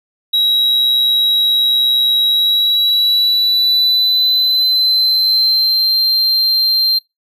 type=tone with pitch glide; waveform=triangle; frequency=3857 to 4158 Hz; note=B7 to C8; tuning=-42 to -12 cents; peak=-9 dBFS; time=0.33-6.99 s; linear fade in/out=10 ms; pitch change=+130 cents; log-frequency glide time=2.27-5.97 s; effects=noise-tail reverb RT60 0.2 s tail -24 dB re dry